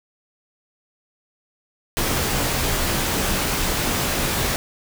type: noise with comb filter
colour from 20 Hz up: pink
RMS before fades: -22 dBFS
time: 1.97-4.56 s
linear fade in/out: 0 ms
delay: 19 ms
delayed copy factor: -0.5
effects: none